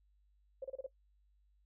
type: tone bursts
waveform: sine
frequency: 535 Hz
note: C5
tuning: 38 cents sharp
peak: -38 dBFS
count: 5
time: 0.62-0.865 s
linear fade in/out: 5 ms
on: 25 ms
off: 30 ms
effects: noise-tail reverb RT60 0.1 s tail -18 dB re dry + added 50 Hz sine -68 dBFS peak until 1.65 s